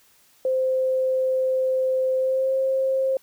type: tone with pitch glide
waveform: sine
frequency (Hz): 520 to 530.6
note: C5 to C5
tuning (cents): -11 to +24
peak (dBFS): -19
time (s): 0.45-3.17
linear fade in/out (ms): 2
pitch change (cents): +35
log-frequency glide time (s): 2.18-2.53
effects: white hiss -58 dBFS RMS until 3.22 s